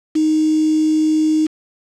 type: tone with quantisation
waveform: sine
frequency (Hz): 311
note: D#4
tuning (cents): -1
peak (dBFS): -12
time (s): 0.15-1.47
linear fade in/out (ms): 10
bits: 5
effects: low-pass 7000 Hz 12 dB/octave